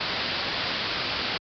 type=low-pass noise; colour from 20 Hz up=white; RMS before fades=-29 dBFS; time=0-1.38 s; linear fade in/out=10 ms; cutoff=5000 Hz; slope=96 dB/octave; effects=high-pass 60 Hz 12 dB/octave